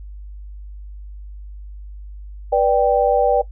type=chord; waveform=sine; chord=G major; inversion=first; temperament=just; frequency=490 / 588 / 784 Hz; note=B4 / D5 / G5; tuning=-14 / +2 / 0 cents; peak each=-17 dBFS; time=2.52-3.42 s; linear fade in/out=10 ms; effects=noise-tail reverb RT60 0.1 s tail -17 dB re dry + added 50 Hz sine -32 dBFS peak until 3.51 s